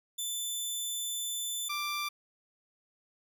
15% pulse tone pair in turn, 3520 / 1179.1 Hz, A7 / D6, 0 / +7 cents, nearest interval octave + perfect fifth, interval 1893 cents, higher first, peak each -26 dBFS, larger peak neither, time 0.18-1.69 / 1.69-2.09 s, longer first, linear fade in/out 10 ms, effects none

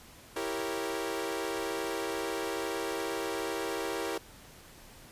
sawtooth chord, E diminished seventh, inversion none, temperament equal with one note detuned, 329.6 / 392 / 466.2 / 552.1 Hz, E4 / G4 / Bb4 / Db5, 0 / 0 / 0 / -7 cents, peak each -34 / -33 / -33 / -37 dBFS, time 0.36-4.18 s, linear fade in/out 5 ms, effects pink hiss -53 dBFS RMS until 5.11 s + resampled to 32000 Hz

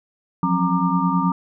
sine tone cluster, 173.7 / 183.2 / 269 / 929 / 1191 Hz, F3 / F#3 / C4 / A#5 / D6, -9 / -17 / +48 / -6 / +24 cents, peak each -23 / -21 / -24 / -24 / -24 dBFS, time 0.43-1.32 s, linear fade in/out 2 ms, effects none

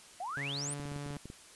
sine exponential sweep, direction up, 675 to 9780 Hz, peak -36 dBFS, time 0.2-0.74 s, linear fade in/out 5 ms
sawtooth tone with pitch glide, 140.2 to 143.81 Hz, C#3 to D3, +20 to -36 cents, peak -35 dBFS, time 0.37-1.17 s, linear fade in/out 0 ms, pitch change +44 cents, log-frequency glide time 0.52-0.68 s
clicks, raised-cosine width 3 ms, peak -32 dBFS, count 9, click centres 0.799 / 0.855 / 0.918 / 0.962 / 1.063 / 1.106 / 1.168 / 1.256 / 1.301 s
effects white hiss -55 dBFS RMS until 1.55 s + resampled to 24000 Hz

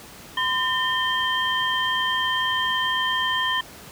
sine tone cluster, 1021 / 1809 / 3148 Hz, C6 / A6 / G7, -43 / +48 / +7 cents, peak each -25 dBFS, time 0.37-3.61 s, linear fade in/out 5 ms, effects pink hiss -43 dBFS RMS until 3.91 s + high-pass 60 Hz 12 dB/octave

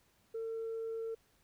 sine tone, 451.5 Hz, A4, 45 cents sharp, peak -35 dBFS, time 0.34-1.15 s, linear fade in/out 10 ms, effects tanh soft clip ceiling -34 dBFS + pink hiss -71 dBFS RMS until 1.43 s

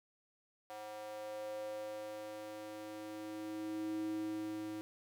square tone with high-pass filter sweep, 106.5 Hz, G#2, 44 cents sharp, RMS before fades -43 dBFS, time 0.7-4.81 s, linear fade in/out 0 ms, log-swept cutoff 640 to 270 Hz, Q 5.9, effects none

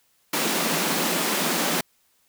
pink high-pass noise, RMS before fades -24 dBFS, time 0.33-1.81 s, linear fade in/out 5 ms, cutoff 160 Hz, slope 96 dB/octave, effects white hiss -65 dBFS RMS until 2.28 s

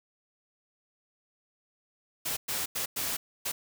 white noise bursts at uneven times, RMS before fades -32 dBFS, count 5, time 2.25-2.37 / 2.48-2.66 / 2.75-2.86 / 2.96-3.17 / 3.45-3.52 s, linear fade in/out 10 ms, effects none

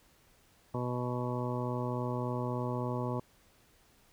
harmonic tone, 123.47 Hz, B2, in tune, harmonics 1 / 2 / 3 / 4 / 5 / 7 / 8 / 9, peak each -35 / -38 / -40 / -41 / -42 / -43 / -44 / -45 dBFS, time 0.74-3.2 s, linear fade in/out 5 ms, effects pink hiss -65 dBFS RMS until 4.12 s

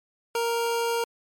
25% pulse tone, 466.2 Hz, A#4, in tune, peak -20 dBFS, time 0.35-1.04 s, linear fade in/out 2 ms, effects MP3 64 kbps

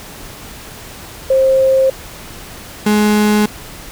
sine / 35% pulse tone pair in turn, 530 / 210.3 Hz, C5 / G#3, +22 / +22 cents, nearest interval octave + major third, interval 1600 cents, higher first, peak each -8 dBFS, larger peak neither, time 1.3-1.9 / 2.86-3.46 s, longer neither, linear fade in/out 5 ms, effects pink hiss -33 dBFS RMS until 3.91 s

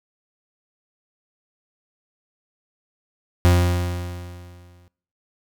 40% pulse tone with exponential decay, 88.3 Hz, F2, 20 cents sharp, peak -10 dBFS, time 3.45-4.88 s, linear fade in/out 0 ms, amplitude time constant 310 ms, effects noise-tail reverb RT60 0.6 s tail -23 dB re dry

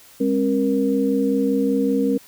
sine tone cluster, 203.7 / 268.9 / 471.4 Hz, G#3 / C4 / A#4, -33 / +47 / +19 cents, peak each -23 / -19 / -22 dBFS, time 0.2-2.18 s, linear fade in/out 10 ms, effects white hiss -48 dBFS RMS until 2.27 s

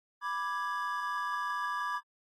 triangle chord, G# diminished, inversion first, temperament equal, 987.8 / 1174.7 / 1661.2 Hz, B5 / D6 / G#6, 0 / 0 / 0 cents, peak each -35 / -33 / -36 dBFS, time 0.21-2.01 s, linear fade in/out 50 ms, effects AAC 48 kbps

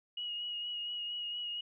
sine tone with vibrato, 2892 Hz, F#7, 40 cents flat, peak -36 dBFS, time 0.17-1.61 s, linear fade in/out 5 ms, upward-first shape sine, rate 4.3 Hz, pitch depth 21 cents each way, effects none

